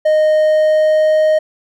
triangle tone with pitch glide, 618 to 621.6 Hz, D#5 to D#5, -12 to -2 cents, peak -7 dBFS, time 0.05-1.39 s, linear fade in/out 10 ms, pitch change +10 cents, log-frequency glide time 0.37-1.25 s, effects none

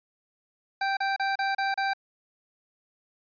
25% pulse tone bursts, 783 Hz, G5, 2 cents flat, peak -21 dBFS, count 6, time 0.81-1.935 s, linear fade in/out 5 ms, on 160 ms, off 33 ms, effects resampled to 11025 Hz

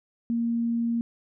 sine tone, 233.1 Hz, A#3, in tune, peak -23 dBFS, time 0.3-1.01 s, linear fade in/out 0 ms, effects none

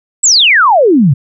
sine exponential sweep, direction down, 8190 to 123.47 Hz, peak -4 dBFS, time 0.23-1.14 s, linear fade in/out 10 ms, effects none

